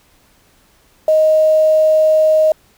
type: tone with quantisation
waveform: sine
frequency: 625 Hz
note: D#5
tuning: 8 cents sharp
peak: -8 dBFS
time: 1.08-2.52 s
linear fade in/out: 2 ms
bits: 6
effects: pink hiss -53 dBFS RMS until 2.77 s